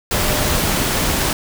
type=tone in noise; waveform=sine; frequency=603 Hz; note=D5; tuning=46 cents sharp; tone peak=-27 dBFS; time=0.14-0.57 s; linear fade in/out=2 ms; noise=pink; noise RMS=-18 dBFS; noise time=0.11-1.33 s; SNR=-12 dB; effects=none